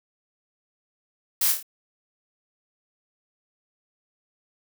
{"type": "noise with echo", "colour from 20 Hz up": "blue", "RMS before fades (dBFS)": -22, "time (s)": [1.41, 1.52], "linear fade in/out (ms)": 5, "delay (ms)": 27, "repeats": 4, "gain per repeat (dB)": -5, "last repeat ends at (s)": 1.628, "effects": []}